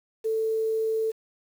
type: tone with quantisation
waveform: sine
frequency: 443.1 Hz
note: A4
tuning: 12 cents sharp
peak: -23 dBFS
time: 0.24-1.12 s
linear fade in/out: 20 ms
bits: 8
effects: none

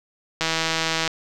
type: click train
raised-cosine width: 0.2 ms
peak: -5 dBFS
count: 109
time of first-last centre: 0.41-1.077 s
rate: 162 Hz
effects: none

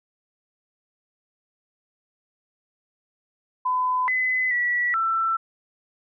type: tone with pitch steps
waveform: sine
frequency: 1009 / 2021 / 1944 / 1336 Hz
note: B5 / B6 / B6 / E6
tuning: +37 / +39 / -28 / +23 cents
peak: -20 dBFS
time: 3.65-5.37 s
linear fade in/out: 10 ms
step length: 430 ms
effects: none

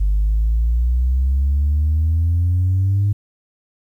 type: exponential sweep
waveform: sine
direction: up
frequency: 49 to 102.7 Hz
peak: -12 dBFS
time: 0-3.13 s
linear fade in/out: 10 ms
effects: tanh soft clip ceiling -11 dBFS + 9-bit

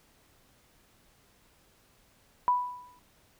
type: tone with exponential decay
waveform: sine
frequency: 987.8 Hz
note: B5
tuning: in tune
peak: -19 dBFS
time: 2.48-2.99 s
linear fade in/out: 0 ms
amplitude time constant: 110 ms
effects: pink hiss -64 dBFS RMS until 3.39 s

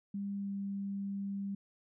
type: tone with pitch glide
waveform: sine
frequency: 200 to 198.27 Hz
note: G3 to G3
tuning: +35 to +20 cents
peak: -35 dBFS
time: 0.14-1.55 s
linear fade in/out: 5 ms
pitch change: -15 cents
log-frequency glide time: 0.35-0.52 s
effects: none

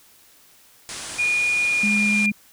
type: low-pass noise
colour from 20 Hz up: white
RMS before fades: -34 dBFS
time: 0.89-2.26 s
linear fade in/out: 0 ms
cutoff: 10000 Hz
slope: 96 dB/octave
type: tone with pitch glide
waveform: sine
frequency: 2440 to 2406 Hz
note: D#7 to D7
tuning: -34 to +41 cents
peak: -18 dBFS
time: 1.18-2.31 s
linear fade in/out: 20 ms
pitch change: -25 cents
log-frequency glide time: 1.62-2.17 s
type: tone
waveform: sine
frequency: 207.7 Hz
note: G#3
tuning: in tune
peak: -21 dBFS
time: 1.83-2.32 s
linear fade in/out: 5 ms
effects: white hiss -53 dBFS RMS until 2.52 s

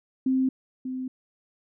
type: tone pair in turn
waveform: sine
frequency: 261.5 / 257.8 Hz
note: C4 / C4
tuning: -1 / -26 cents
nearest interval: unison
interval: 25 cents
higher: first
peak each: -20 / -29 dBFS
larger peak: first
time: 0.26-0.49 / 0.85-1.08 s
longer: neither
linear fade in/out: 5 ms
effects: none

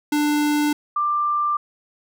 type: tone pair in turn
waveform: square / sine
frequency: 296.2 / 1184.8 Hz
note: D4 / D6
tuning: +15 / +15 cents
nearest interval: 2 octaves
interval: 2400 cents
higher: second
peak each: -18 dBFS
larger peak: neither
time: 0.12-0.73 / 0.96-1.57 s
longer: neither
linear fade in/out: 5 ms
effects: none

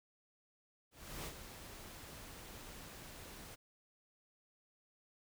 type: noise with ADSR envelope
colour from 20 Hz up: pink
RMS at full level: -44 dBFS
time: 0.91-3.56 s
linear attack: 350 ms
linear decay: 64 ms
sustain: -8 dB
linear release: 20 ms
effects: none

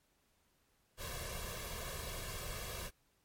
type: noise with comb filter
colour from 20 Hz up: pink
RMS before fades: -43 dBFS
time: 0.97-2.91 s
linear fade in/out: 50 ms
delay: 1.8 ms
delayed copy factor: +0.75
effects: pink hiss -75 dBFS RMS until 3.24 s + MP3 64 kbps

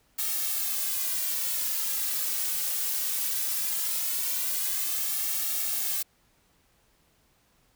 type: noise with flanger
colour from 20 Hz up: blue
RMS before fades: -29 dBFS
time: 0.18-6.03 s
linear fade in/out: 10 ms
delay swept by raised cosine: 2 to 2.96 ms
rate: 0.19 Hz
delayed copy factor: -0.9
effects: pink hiss -66 dBFS RMS until 7.75 s

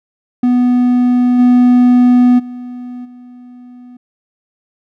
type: tone with level steps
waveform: triangle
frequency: 246.9 Hz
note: B3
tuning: in tune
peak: -6 / -3 / -22 / -31 dBFS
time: 0.43-3.97 s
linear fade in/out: 5 ms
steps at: 1.38 / 2.38 / 3.04 s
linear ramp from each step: 20 ms
effects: none

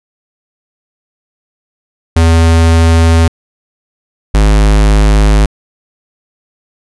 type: tone pair in turn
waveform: square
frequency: 82.41 / 51.92 Hz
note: E2 / G#1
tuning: 0 / 0 cents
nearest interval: minor sixth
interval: 800 cents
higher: first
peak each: -5 dBFS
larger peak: neither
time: 2.16-3.28 / 4.34-5.46 s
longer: neither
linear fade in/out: 5 ms
effects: resampled to 24000 Hz

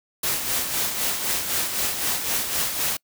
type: noise with tremolo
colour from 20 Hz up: white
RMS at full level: -23 dBFS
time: 0.23-2.97 s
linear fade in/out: 5 ms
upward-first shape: sine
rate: 3.9 Hz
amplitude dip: 50%
effects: noise-tail reverb RT60 0.1 s tail -26 dB re dry

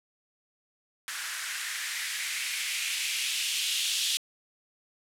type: noise with band-pass filter sweep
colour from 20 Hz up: violet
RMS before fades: -31 dBFS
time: 1.08-4.17 s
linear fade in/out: 0 ms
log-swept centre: 1500 to 3300 Hz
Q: 2.7
effects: low-pass 11000 Hz 12 dB/octave

